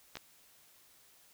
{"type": "clicks", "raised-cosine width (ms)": 0.2, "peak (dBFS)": -24, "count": 2, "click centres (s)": [0.155, 0.17], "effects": ["white hiss -63 dBFS RMS until 1.33 s"]}